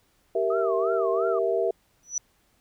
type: chord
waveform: sine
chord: E diminished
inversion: first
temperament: equal with one note detuned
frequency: 388.6 / 466.2 / 659.3 Hz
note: G4 / Bb4 / E5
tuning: -15 / 0 / 0 cents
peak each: -26 / -26 / -26 dBFS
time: 0.35-1.71 s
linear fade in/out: 5 ms
type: tone with vibrato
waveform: sine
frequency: 1211 Hz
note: D#6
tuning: 47 cents flat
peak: -31 dBFS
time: 0.5-1.39 s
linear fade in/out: 5 ms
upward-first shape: sine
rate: 2.9 Hz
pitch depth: 230 cents each way
type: tone with exponential growth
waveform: sine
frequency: 5920 Hz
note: F#8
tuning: in tune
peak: -21 dBFS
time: 2.03-2.18 s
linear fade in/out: 2 ms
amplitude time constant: 31 ms
effects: pink hiss -66 dBFS RMS until 2.6 s